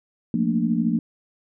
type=chord; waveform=sine; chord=Bb major seventh; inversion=second; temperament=equal; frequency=174.61 / 220 / 233.1 / 293.7 Hz; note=F3 / A3 / Bb3 / D4; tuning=0 / 0 / 0 / 0 cents; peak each=-25 / -25 / -22 / -28 dBFS; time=0.34-0.99 s; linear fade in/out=2 ms; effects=none